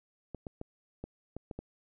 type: clicks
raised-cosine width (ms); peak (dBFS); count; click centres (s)
2; -26; 7; 0.347 / 0.468 / 0.614 / 1.04 / 1.366 / 1.512 / 1.59
effects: none